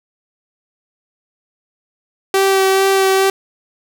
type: tone with vibrato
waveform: sawtooth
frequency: 386 Hz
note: G4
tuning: 27 cents flat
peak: -7 dBFS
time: 2.34-3.3 s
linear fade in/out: 2 ms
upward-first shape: sine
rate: 2.3 Hz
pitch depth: 13 cents each way
effects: none